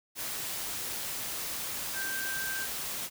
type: tone in noise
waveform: sine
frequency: 1568 Hz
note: G6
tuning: in tune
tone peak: -34 dBFS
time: 1.93-2.68 s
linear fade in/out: 50 ms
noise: white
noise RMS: -36 dBFS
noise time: 0.15-3.1 s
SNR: -1 dB
effects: none